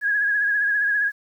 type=tone with vibrato; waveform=sine; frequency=1660 Hz; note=G#6; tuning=1 cent flat; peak=-18 dBFS; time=0.01-1.12 s; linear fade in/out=50 ms; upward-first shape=triangle; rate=15 Hz; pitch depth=56 cents each way; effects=9-bit